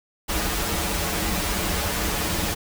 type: noise with comb filter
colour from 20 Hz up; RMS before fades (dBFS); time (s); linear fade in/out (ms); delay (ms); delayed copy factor
pink; -25; 0.28-2.55; 20; 7.8; -1
effects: none